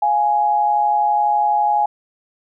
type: tone pair together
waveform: sine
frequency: 701 / 833 Hz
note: F5 / G#5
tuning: +6 / +5 cents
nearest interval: minor third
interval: 299 cents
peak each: -22 / -14 dBFS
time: 0.02-1.86 s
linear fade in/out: 5 ms
effects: none